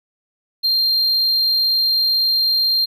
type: tone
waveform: triangle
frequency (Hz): 4186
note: C8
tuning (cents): 0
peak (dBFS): -13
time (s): 0.63-2.86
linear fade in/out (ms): 20
effects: none